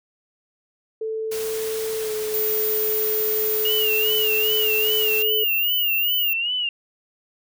sine tone with pitch glide, 440.9 to 430.8 Hz, A4 to A4, +4 to -37 cents, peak -24 dBFS, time 1.01-5.44 s, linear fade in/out 5 ms, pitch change -41 cents, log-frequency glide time 1.99-2.12 s
white noise, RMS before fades -33 dBFS, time 1.31-5.23 s, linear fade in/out 10 ms
sine tone, 14760 Hz, A#9, 18 cents flat, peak -21 dBFS, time 2.34-6.33 s, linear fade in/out 0 ms
sine tone with vibrato, 2843 Hz, F7, 30 cents sharp, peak -21 dBFS, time 3.65-6.69 s, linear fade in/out 2 ms, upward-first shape sine, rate 2.5 Hz, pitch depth 100 cents each way
effects none

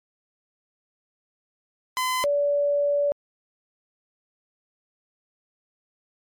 sawtooth / sine tone pair in turn, 1020 / 575.6 Hz, C6 / D5, -44 / -35 cents, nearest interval minor seventh, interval 991 cents, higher first, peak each -19 dBFS, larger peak neither, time 1.97-2.24 / 2.24-3.12 s, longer second, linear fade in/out 0 ms, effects MP3 96 kbps

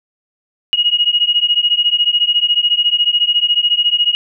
sine beating tone pair, 2880 / 2894 Hz, F#7 / F#7, -47 / -39 cents, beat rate 14 Hz, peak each -14 dBFS, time 0.73-4.15 s, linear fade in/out 0 ms, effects none

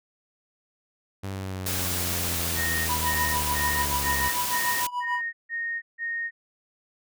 sawtooth exponential sweep, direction down, 98 to 67.6 Hz, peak -27 dBFS, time 1.23-4.29 s, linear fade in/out 10 ms
white noise, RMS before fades -29 dBFS, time 1.66-4.87 s, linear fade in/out 5 ms
sine tone bursts, 1854 Hz, A#6, 10 cents flat, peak -27 dBFS, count 8, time 2.55-6.31 s, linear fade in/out 50 ms, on 330 ms, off 160 ms
triangle tone with tremolo, 981 Hz, B5, 12 cents flat, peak -22 dBFS, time 2.89-5.21 s, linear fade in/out 0 ms, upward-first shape triangle, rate 6.8 Hz, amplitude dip 90%
effects none

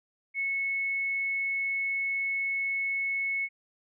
sine tone, 2199 Hz, C#7, 14 cents flat, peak -27 dBFS, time 0.34-3.49 s, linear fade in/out 50 ms, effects none

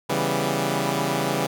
10% pulse chord, C# half-diminished seventh, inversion none, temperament equal, 138.59 / 164.81 / 196 / 246.9 Hz, C#3 / E3 / G3 / B3, 0 / 0 / 0 / 0 cents, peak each -18 / -19 / -19 / -23 dBFS, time 0.09-1.47 s, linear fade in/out 10 ms, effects none

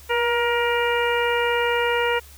harmonic tone with a mistuned harmonic, 472.1 Hz, A#4, 22 cents sharp, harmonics 1 / 2 / 3 / 4 / 5 / 6, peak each -22 / -25 / -27 / -28 / -29 / -30 dBFS, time 0.09-2.2 s, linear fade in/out 20 ms, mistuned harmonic 1, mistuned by +25 cents, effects added 70 Hz sine -45 dBFS peak until 2.37 s + white hiss -48 dBFS RMS until 2.37 s

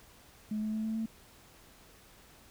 sine tone with pitch steps, 213.5 / 215.9 / 218.2 / 220.6 / 223.1 Hz, G#3 / A3 / A3 / A3 / A3, +48 / -33 / -14 / +5 / +24 cents, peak -30 dBFS, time 0.51-1.06 s, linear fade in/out 5 ms, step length 110 ms, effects tanh soft clip ceiling -27 dBFS + pink hiss -58 dBFS RMS until 2.5 s

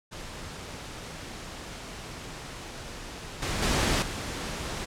pink noise with level steps, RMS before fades -40 / -30 / -25 / -34 dBFS, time 0.11-4.86 s, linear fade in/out 20 ms, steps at 3.42 / 3.62 / 4.02 s, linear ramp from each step 5 ms, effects low-pass 8000 Hz 12 dB/octave

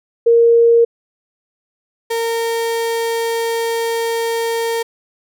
sine / 35% pulse tone pair in turn, 466 / 459.8 Hz, A#4 / A#4, -1 / -24 cents, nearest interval unison, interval 23 cents, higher first, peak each -7 / -15 dBFS, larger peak first, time 0.26-0.85 / 2.1-4.83 s, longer second, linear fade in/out 10 ms, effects none

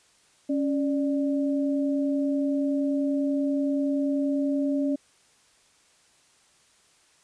sine tone pair together, 277.9 / 591.7 Hz, C#4 / D5, +4 / +13 cents, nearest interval octave + minor second, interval 1309 cents, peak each -23 / -31 dBFS, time 0.49-4.96 s, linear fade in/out 10 ms, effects white hiss -61 dBFS RMS until 7.23 s + resampled to 22050 Hz

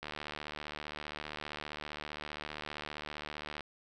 click train, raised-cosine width 0.3 ms, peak -24 dBFS, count 270, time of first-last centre 0.03-3.607 s, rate 75.2 Hz, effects none

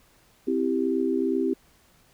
sine chord, C major, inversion none, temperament equal, 261.6 / 329.6 / 392 Hz, C4 / E4 / G4, 0 / 0 / 0 cents, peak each -26 / -27 / -26 dBFS, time 0.47-1.54 s, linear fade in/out 10 ms, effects pink hiss -60 dBFS RMS until 2.13 s

